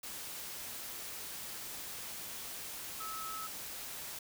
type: tone in noise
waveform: sine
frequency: 1297 Hz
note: E6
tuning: 28 cents flat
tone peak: -41 dBFS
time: 3-3.47 s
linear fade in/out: 5 ms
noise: white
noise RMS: -44 dBFS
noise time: 0.03-4.19 s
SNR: 0 dB
effects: none